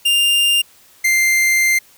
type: tone pair in turn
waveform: 45% pulse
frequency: 2800 / 2093 Hz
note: F7 / C7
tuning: +4 / 0 cents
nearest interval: perfect fourth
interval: 504 cents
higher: first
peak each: -12 dBFS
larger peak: neither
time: 0.05-0.62 / 1.04-1.79 s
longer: second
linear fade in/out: 10 ms
effects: white hiss -49 dBFS RMS until 1.97 s